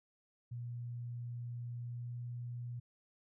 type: tone with pitch glide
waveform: sine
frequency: 120 to 120.9 Hz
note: B2 to B2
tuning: -49 to -36 cents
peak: -40 dBFS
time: 0.51-2.8 s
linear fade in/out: 10 ms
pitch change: +13 cents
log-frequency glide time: 1.76-2.19 s
effects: none